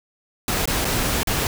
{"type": "noise with dropouts", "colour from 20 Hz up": "pink", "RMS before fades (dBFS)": -22, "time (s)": [0.48, 1.47], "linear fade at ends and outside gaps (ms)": 1, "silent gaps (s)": [[0.656, 0.675], [0.846, 0.852], [1.232, 1.272]], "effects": []}